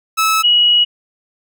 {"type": "tone pair in turn", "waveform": ["sawtooth", "sine"], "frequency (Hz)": [1301, 2911], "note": ["E6", "F#7"], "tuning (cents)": [-23, -29], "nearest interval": "octave + major second", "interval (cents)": 1394, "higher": "second", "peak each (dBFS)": -8, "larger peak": "neither", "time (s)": [[0.17, 0.43], [0.43, 0.85]], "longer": "second", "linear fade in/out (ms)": 20, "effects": []}